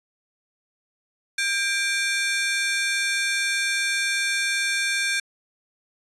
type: ring-modulated tone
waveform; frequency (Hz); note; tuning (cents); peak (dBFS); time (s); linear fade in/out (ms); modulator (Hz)
sawtooth; 1975.5; B6; 0; -15; 1.38-5.2; 5; 376
effects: resampled to 22050 Hz